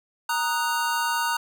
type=chord; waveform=square; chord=D# minor; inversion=second; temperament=equal; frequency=932.3 / 1244.5 / 1480 Hz; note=A#5 / D#6 / F#6; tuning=0 / 0 / 0 cents; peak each=-26 / -31 / -29 dBFS; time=0.29-1.37 s; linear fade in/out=5 ms; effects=none